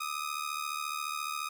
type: ring-modulated tone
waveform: sawtooth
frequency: 1244.5 Hz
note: D#6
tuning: in tune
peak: -27 dBFS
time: 0-1.49 s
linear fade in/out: 10 ms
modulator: 37.2 Hz
effects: none